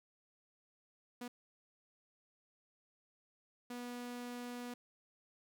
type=tone bursts at uneven times; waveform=sawtooth; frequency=243.8 Hz; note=B3; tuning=22 cents flat; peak=-39 dBFS; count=2; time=1.21-1.28 / 3.7-4.74 s; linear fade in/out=5 ms; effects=none